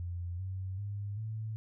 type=tone with pitch steps; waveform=sine; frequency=87.5 / 94.32 / 101.68 / 109.61 Hz; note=F2 / F#2 / G#2 / A2; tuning=+4 / +34 / -36 / -6 cents; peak=-35 dBFS; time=0-1.56 s; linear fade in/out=0 ms; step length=390 ms; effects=none